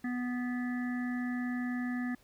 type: harmonic tone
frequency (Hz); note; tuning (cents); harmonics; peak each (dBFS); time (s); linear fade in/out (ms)
246.9; B3; 0; 1 / 3 / 5 / 7 / 8; -32 / -47 / -50 / -43 / -48; 0.04-2.15; 5
effects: pink hiss -65 dBFS RMS until 2.23 s